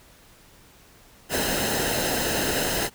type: noise with comb filter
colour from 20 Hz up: pink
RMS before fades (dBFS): -25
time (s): 1.29-2.9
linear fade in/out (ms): 50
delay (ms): 0.87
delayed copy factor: -0.65
effects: pink hiss -53 dBFS RMS until 2.94 s